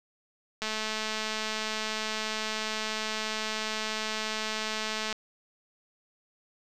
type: click train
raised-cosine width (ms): 0.2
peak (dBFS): -15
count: 979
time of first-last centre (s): 0.62-5.127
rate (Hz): 217
effects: none

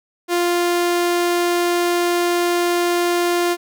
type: tone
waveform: sawtooth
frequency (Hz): 349.2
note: F4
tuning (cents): 0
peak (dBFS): -12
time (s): 0.28-3.57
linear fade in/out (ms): 50
effects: none

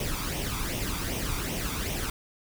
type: noise with flanger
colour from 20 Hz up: pink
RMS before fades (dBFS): -31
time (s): 0-2.1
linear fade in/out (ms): 2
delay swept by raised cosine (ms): 0.33 to 0.87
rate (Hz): 2.6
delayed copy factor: +0.6
effects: none

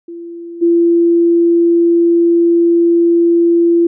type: tone with level steps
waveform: sine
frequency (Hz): 340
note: F4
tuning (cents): -46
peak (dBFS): -25 / -7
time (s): 0.08-3.87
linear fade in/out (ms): 5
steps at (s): 0.61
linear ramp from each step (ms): 20
effects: none

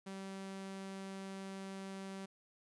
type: tone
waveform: sawtooth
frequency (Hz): 193.3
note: G3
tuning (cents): -24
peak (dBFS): -40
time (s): 0.06-2.26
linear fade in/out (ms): 10
effects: resampled to 24000 Hz + 13-bit

